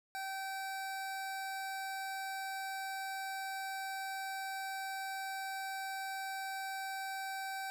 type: tone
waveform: 25% pulse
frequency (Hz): 773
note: G5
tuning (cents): -24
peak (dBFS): -35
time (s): 0.15-7.7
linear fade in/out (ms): 0
effects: none